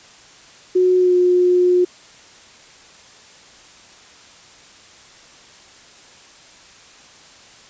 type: tone with pitch glide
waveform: sine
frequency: 366 to 359.3 Hz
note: F#4 to F4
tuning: -19 to +49 cents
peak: -11 dBFS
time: 0.75-1.85 s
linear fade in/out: 10 ms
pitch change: -32 cents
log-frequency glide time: 0.98-1.14 s
effects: white hiss -45 dBFS RMS until 7.69 s + resampled to 16000 Hz